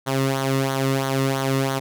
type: tone with flanger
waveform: sawtooth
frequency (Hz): 134.7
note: C#3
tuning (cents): -49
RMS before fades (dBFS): -22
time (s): 0.06-1.8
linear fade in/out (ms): 20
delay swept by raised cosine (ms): 0.39 to 1.3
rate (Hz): 3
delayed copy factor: -0.65
effects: none